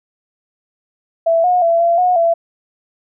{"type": "tone with pitch steps", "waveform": "sine", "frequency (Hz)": [663, 722, 672, 681, 725, 672], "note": ["E5", "F#5", "E5", "F5", "F#5", "E5"], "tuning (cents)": [10, -43, 33, -44, -35, 33], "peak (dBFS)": -10, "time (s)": [1.26, 2.34], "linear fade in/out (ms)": 10, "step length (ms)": 180, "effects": []}